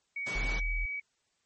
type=tone with pitch glide; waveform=sine; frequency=2247 to 2272 Hz; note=C#7 to C#7; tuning=+23 to +42 cents; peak=-33 dBFS; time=0.16-1 s; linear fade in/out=5 ms; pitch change=+19 cents; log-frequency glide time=0.39-0.62 s
type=high-pass noise; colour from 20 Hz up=pink; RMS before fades=-40 dBFS; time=0.26-0.6 s; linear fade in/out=10 ms; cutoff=100 Hz; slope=96 dB/octave
type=tone; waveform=sine; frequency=40.28 Hz; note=E1; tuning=39 cents flat; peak=-30 dBFS; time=0.35-0.86 s; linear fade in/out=10 ms
effects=white hiss -75 dBFS RMS until 1.45 s + MP3 32 kbps